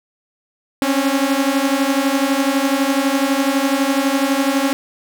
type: beating tone pair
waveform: sawtooth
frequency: 268.1 / 280.1 Hz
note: C4 / C#4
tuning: +42 / +18 cents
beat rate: 12 Hz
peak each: -14 dBFS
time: 0.82-4.73 s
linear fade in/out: 0 ms
effects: none